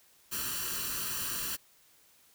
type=noise with comb filter; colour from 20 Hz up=white; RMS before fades=-35 dBFS; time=0.31-1.57 s; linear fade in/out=20 ms; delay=0.69 ms; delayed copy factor=+0.75; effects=white hiss -63 dBFS RMS until 2.34 s